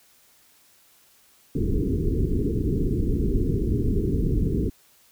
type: low-pass noise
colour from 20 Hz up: pink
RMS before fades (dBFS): -23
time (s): 1.55-4.7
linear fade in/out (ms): 5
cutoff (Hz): 440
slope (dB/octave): 96
effects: white hiss -58 dBFS RMS until 5.11 s